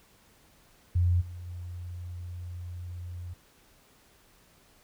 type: tone with level steps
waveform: sine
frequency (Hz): 88.2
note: F2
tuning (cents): +18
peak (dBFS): -21 / -38 / -36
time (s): 0.95-3.34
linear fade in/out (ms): 10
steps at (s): 1.2 / 1.46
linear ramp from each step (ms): 20
effects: pink hiss -61 dBFS RMS until 4.83 s